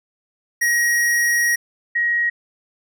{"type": "tone pair in turn", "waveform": ["square", "sine"], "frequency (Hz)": [1893, 1893], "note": ["A#6", "A#6"], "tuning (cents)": [26, 26], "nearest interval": "unison", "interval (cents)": 0, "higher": "neither", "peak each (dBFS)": -16, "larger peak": "neither", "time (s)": [[0.61, 1.56], [1.95, 2.3]], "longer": "first", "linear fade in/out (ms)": 10, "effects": []}